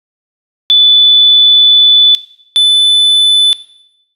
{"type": "tone pair in turn", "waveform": ["sine", "triangle"], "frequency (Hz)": [3484, 3501], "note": ["A7", "A7"], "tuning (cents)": [-18, -9], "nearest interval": "unison", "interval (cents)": 9, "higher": "second", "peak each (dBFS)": -3, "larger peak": "neither", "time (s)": [[0.7, 2.15], [2.56, 3.53]], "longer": "first", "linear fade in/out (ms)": 0, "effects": ["noise-tail reverb RT60 0.8 s tail -17 dB re dry", "resampled to 32000 Hz"]}